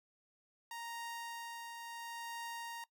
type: tone with tremolo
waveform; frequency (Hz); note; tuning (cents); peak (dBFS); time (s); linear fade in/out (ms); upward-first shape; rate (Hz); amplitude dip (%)
sawtooth; 932.3; A#5; 0; -38; 0.71-2.84; 2; triangle; 0.72; 40
effects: noise-tail reverb RT60 0.1 s tail -20 dB re dry